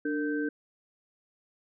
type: tone cluster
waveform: sine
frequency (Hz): 295.4 / 457.2 / 1551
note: D4 / A#4 / G6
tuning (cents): +10 / -34 / -19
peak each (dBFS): -29 / -34 / -36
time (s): 0.05-0.49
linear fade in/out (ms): 5
effects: none